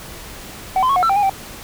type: tone with pitch steps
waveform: sine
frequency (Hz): 757 / 1026 / 1103 / 727 / 1339 / 784 / 820 / 778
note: F#5 / C6 / C#6 / F#5 / E6 / G5 / G#5 / G5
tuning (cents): +39 / -34 / -9 / -31 / +27 / 0 / -22 / -13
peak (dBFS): -10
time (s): 0.76-1.296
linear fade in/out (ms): 2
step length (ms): 67
effects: tanh soft clip ceiling -12 dBFS + pink hiss -35 dBFS RMS until 1.63 s